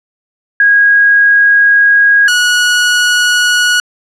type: tone pair in turn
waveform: sine / sawtooth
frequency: 1643 / 1461 Hz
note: G#6 / F#6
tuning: -19 / -22 cents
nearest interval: major second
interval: 203 cents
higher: first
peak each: -4 dBFS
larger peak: neither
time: 0.6-2.28 / 2.28-3.8 s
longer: first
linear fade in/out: 2 ms
effects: low-pass 9000 Hz 12 dB/octave